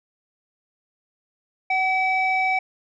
sine tone pair together, 753 / 2293 Hz, F#5 / D7, +30 / -42 cents, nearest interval octave + perfect fifth, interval 1928 cents, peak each -20 dBFS, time 1.7-2.59 s, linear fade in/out 5 ms, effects tanh soft clip ceiling -14 dBFS

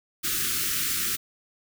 white band-stop noise, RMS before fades -27 dBFS, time 0.23-1.17 s, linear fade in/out 20 ms, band 410 to 1200 Hz, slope 96 dB/octave, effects none

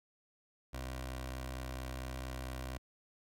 15% pulse tone with notch filter, 64.4 Hz, C2, 27 cents flat, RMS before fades -42 dBFS, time 0.73-2.78 s, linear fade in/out 10 ms, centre 180 Hz, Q 0.88, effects AAC 64 kbps

